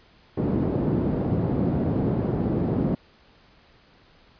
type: band-pass noise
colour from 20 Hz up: pink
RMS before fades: -24 dBFS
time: 0.37-2.95 s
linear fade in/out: 5 ms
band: 120 to 360 Hz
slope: 12 dB/octave
effects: pink hiss -56 dBFS RMS until 4.39 s + resampled to 11025 Hz